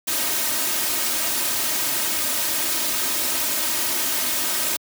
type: noise with comb filter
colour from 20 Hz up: white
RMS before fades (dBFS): -23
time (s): 0.07-4.77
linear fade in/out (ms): 10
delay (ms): 3.2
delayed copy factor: +0.7
effects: high-pass 100 Hz 12 dB/octave